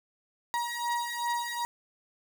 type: beating tone pair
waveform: 35% pulse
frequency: 950 / 952.6 Hz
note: A#5 / A#5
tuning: +33 / +37 cents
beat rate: 2.6 Hz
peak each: -31 dBFS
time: 0.54-1.65 s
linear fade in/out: 0 ms
effects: none